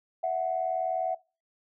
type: tone pair together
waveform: sine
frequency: 660.1 / 740 Hz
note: E5 / F#5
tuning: +2 / 0 cents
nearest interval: major second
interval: 198 cents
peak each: -28 dBFS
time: 0.23-1.15 s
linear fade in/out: 10 ms
effects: noise-tail reverb RT60 0.3 s tail -22 dB re dry + tanh soft clip ceiling -18 dBFS